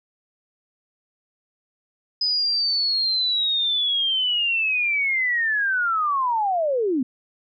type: linear sweep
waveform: sine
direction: down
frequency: 5030 to 239.1 Hz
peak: -19 dBFS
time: 2.21-7.03 s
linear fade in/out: 5 ms
effects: none